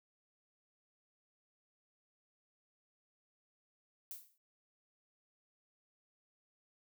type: noise with exponential decay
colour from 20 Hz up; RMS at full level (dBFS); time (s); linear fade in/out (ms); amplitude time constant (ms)
violet; -43; 4.11-4.38; 1; 58
effects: noise-tail reverb RT60 0.1 s tail -26 dB re dry